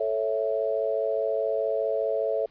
sine chord, A major, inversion none, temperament equal, 440 / 554.4 / 659.3 Hz, A4 / C#5 / E5, 0 / 0 / 0 cents, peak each -28 dBFS, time 0-2.46 s, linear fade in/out 5 ms, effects pink hiss -61 dBFS RMS until 2.5 s + resampled to 11025 Hz

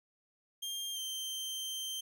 sawtooth tone with pitch glide, 3200 to 3134 Hz, G7 to G7, +35 to -1 cents, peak -34 dBFS, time 0.62-2.01 s, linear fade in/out 10 ms, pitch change -36 cents, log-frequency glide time 0.93-0.99 s, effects none

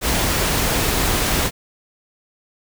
pink noise, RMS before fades -19 dBFS, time 0.01-1.51 s, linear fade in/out 50 ms, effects none

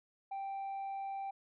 sine tone, 784 Hz, G5, in tune, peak -35 dBFS, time 0.31-1.31 s, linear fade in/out 10 ms, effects tanh soft clip ceiling -37 dBFS

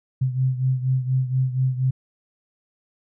sine beating tone pair, 128.9 / 133.1 Hz, C3 / C3, -26 / +30 cents, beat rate 4.2 Hz, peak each -20 / -25 dBFS, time 0.21-1.91 s, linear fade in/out 10 ms, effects none

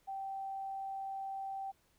sine tone, 778 Hz, G5, 13 cents flat, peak -38 dBFS, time 0.07-1.72 s, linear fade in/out 20 ms, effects pink hiss -72 dBFS RMS until 1.98 s

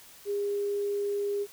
sine tone, 406.1 Hz, G#4, 39 cents flat, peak -27 dBFS, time 0.25-1.47 s, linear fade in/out 50 ms, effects white hiss -52 dBFS RMS until 1.52 s

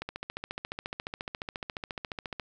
click train, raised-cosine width 0.3 ms, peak -19 dBFS, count 35, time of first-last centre 0.02-2.398 s, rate 14.3 Hz, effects none

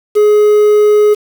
triangle tone with quantisation, 420 Hz, G#4, 19 cents sharp, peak -3 dBFS, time 0.15-1.15 s, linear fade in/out 20 ms, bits 5, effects none

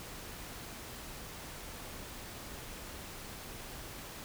silence, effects pink hiss -46 dBFS RMS until 4.24 s

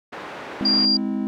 pink band-pass noise, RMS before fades -35 dBFS, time 0.12-0.86 s, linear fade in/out 10 ms, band 320 to 2100 Hz, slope 12 dB/octave
triangle chord, Ab augmented, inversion none, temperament just, 207.7 / 259.6 / 324.5 Hz, Ab3 / C4 / E4, 0 / -13 / -27 cents, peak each -23 / -24 / -28 dBFS, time 0.61-1.27 s, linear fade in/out 0 ms
sine tone, 4778 Hz, D8, 29 cents sharp, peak -16 dBFS, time 0.65-0.97 s, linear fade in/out 5 ms
effects none

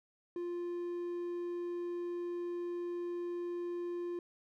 triangle tone, 349.2 Hz, F4, in tune, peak -34 dBFS, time 0.36-4.19 s, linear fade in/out 2 ms, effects none

